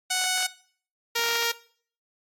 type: tone pair in turn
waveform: 5% pulse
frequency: 740 / 466.2 Hz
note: F#5 / A#4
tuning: 0 / 0 cents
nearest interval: minor sixth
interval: 800 cents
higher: first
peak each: -12 dBFS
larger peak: neither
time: 0.1-0.47 / 1.15-1.52 s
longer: neither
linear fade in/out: 10 ms
effects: noise-tail reverb RT60 0.5 s tail -18 dB re dry + AAC 64 kbps